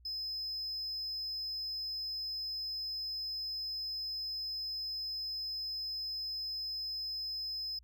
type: tone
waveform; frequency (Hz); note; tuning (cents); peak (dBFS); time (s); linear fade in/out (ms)
triangle; 5100; D#8; +42; -35; 0.05-7.79; 5
effects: added 60 Hz sine -58 dBFS peak until 7.83 s